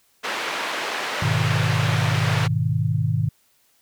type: band-pass noise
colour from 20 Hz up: white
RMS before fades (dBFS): -27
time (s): 0.23-2.48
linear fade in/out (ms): 20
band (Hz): 370 to 2400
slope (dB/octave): 12
type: chord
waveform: sine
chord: G# minor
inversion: none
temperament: just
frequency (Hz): 103.83 / 124.59 / 155.74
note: G#2 / B2 / D#3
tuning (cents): 0 / +16 / +2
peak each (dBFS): -23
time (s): 1.22-3.29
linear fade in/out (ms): 5
effects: white hiss -62 dBFS RMS until 3.81 s